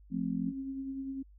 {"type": "chord", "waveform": "sine", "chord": "F major", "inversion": "none", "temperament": "just", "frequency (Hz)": [174.61, 218.3, 261.9], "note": ["F3", "A3", "C4"], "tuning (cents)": [0, -13, 2], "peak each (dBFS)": [-35, -35, -34], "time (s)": [0.1, 0.53], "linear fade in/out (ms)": 50}
{"type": "tone with tremolo", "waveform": "sine", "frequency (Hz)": 269.3, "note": "C#4", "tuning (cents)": -50, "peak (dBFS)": -34, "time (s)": [0.47, 1.23], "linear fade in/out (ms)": 10, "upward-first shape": "sine", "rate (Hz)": 10, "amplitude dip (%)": 35}
{"effects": ["added 50 Hz sine -54 dBFS peak until 1.38 s"]}